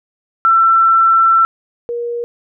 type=tone pair in turn; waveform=sine; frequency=1342 / 474.5 Hz; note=E6 / A#4; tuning=+31 / +31 cents; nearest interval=octave + tritone; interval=1800 cents; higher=first; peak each=-7 / -18 dBFS; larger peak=first; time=0.45-1.45 / 1.89-2.24 s; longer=first; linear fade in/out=0 ms; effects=none